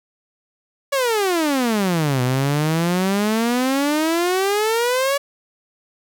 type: exponential two-way sweep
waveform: sawtooth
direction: down then up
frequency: 571 to 123.47 to 571 Hz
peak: -13 dBFS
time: 0.92-5.18 s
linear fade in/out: 10 ms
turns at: 2.22 s
effects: none